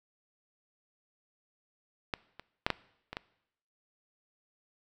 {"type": "clicks", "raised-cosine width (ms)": 0.3, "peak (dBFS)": [-15, -27, -10, -11, -23, -19], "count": 6, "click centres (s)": [2.138, 2.396, 2.665, 2.703, 3.13, 3.169], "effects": ["noise-tail reverb RT60 0.8 s tail -21 dB re dry"]}